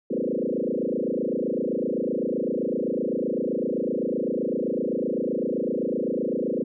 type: tone with frequency modulation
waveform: sine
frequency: 370 Hz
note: F#4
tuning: in tune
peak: -23 dBFS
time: 0.1-6.64 s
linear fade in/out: 10 ms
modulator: 27.8 Hz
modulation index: 5.8
effects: none